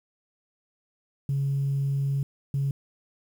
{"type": "tone bursts at uneven times", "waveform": "sine", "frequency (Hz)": 138.59, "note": "C#3", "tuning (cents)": 0, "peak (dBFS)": -22, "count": 2, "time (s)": [[1.29, 2.23], [2.54, 2.71]], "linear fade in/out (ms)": 2, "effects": ["tanh soft clip ceiling -19 dBFS", "9-bit"]}